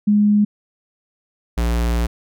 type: tone pair in turn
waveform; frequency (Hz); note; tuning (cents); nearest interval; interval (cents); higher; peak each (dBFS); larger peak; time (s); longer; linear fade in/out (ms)
sine / square; 207.7 / 58.44; G#3 / A#1; 0 / +5; octave + minor seventh; 2195; first; -11 / -17; first; 0.07-0.45 / 1.57-2.07; second; 10
effects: none